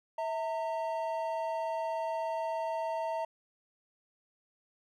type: tone pair together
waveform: triangle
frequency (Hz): 650 / 913.4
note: E5 / A#5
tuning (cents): -24 / -36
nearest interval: tritone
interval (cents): 588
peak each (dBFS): -32 / -33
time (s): 0.18-3.25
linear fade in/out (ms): 5
effects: none